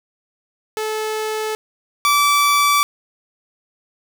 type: tone pair in turn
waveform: sawtooth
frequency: 433.5 / 1157.3 Hz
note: A4 / D6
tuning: -26 / -26 cents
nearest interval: octave + perfect fourth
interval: 1700 cents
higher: second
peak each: -17 / -9 dBFS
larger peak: second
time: 0.77-1.55 / 2.05-2.83 s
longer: neither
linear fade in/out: 0 ms
effects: none